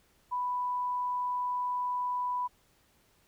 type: tone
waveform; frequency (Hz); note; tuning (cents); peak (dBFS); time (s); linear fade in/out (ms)
sine; 990; B5; +4; -29; 0.31-2.48; 20
effects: pink hiss -67 dBFS RMS until 3.27 s